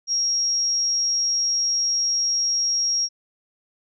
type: tone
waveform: sine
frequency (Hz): 5600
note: F8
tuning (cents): +4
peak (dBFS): -19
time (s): 0.07-3.09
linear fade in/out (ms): 50
effects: none